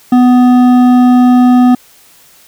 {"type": "tone with hard clipping", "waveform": "triangle", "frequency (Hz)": 248.7, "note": "B3", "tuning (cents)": 12, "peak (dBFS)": -5, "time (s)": [0.12, 1.75], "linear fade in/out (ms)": 5, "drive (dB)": 13, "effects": ["white hiss -43 dBFS RMS until 2.47 s"]}